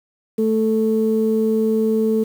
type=tone pair together; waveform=sine; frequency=220 / 440 Hz; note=A3 / A4; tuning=0 / 0 cents; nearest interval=octave; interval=1200 cents; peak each=-17 dBFS; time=0.38-2.24 s; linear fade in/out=10 ms; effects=tanh soft clip ceiling -8 dBFS + 7-bit